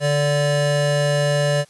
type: tone pair together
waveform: square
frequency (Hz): 146.14 / 580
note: D3 / D5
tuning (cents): -8 / -22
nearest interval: 2 octaves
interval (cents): 2386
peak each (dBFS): -20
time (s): 0-1.65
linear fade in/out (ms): 50
effects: white hiss -53 dBFS RMS until 1.69 s + resampled to 24000 Hz